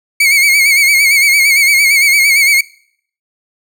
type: tone with vibrato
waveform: 40% pulse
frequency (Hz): 2217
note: C#7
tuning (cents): 0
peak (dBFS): -6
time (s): 0.2-2.61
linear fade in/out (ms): 5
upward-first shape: sine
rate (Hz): 8.8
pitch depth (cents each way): 72
effects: noise-tail reverb RT60 0.6 s tail -22 dB re dry